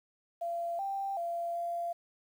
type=tone with pitch steps; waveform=sine; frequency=683 / 786 / 684 / 688 Hz; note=F5 / G5 / F5 / F5; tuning=-39 / +4 / -36 / -26 cents; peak=-32 dBFS; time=0.41-1.93 s; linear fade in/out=10 ms; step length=380 ms; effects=10-bit